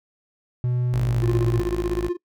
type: tone with pitch glide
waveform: triangle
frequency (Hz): 123.47 to 116.54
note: B2 to A#2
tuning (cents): 0 to 0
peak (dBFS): -18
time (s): 0.64-1.6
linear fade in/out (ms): 0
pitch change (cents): -100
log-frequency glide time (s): 0.97-1.28
type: tone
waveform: sawtooth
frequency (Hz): 53.3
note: G#1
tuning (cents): +46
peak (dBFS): -23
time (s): 0.93-2.09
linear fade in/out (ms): 10
type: tone with tremolo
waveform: triangle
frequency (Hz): 352.3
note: F4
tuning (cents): +15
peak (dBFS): -17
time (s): 1.22-2.17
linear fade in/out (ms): 20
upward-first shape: sine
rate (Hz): 16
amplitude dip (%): 90
effects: noise-tail reverb RT60 0.1 s tail -22 dB re dry